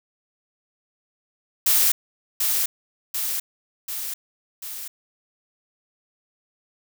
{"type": "noise with echo", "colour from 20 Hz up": "blue", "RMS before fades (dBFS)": -18, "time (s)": [1.66, 1.92], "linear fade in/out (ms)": 5, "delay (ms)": 740, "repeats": 4, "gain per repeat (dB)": -4, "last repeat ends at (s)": 4.88, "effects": []}